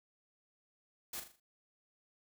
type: noise with echo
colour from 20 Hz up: white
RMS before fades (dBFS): -42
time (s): 1.13-1.2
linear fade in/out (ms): 5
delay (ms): 40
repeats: 5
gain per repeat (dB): -7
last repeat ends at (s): 1.4
effects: none